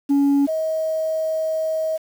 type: tone pair in turn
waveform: sine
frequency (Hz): 281.1 / 635.6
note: C#4 / D#5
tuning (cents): +24 / +37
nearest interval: octave + major second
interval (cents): 1413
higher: second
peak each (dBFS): -11 / -19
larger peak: first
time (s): 0.09-0.47 / 0.47-1.98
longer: second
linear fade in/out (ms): 20
effects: tanh soft clip ceiling -13 dBFS + 7-bit